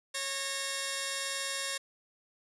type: tone pair together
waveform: 5% pulse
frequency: 548 / 1833.7 Hz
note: C#5 / A#6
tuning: -20 / -29 cents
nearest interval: octave + major sixth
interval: 2091 cents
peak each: -24 dBFS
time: 0.14-1.78 s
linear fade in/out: 10 ms
effects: resampled to 24000 Hz